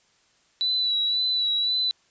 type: tone with vibrato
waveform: sine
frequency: 3948 Hz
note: B7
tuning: 1 cent flat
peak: -21 dBFS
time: 0.61-1.91 s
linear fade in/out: 0 ms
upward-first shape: sine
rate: 1.9 Hz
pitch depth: 32 cents each way
effects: white hiss -63 dBFS RMS until 2.1 s + resampled to 16000 Hz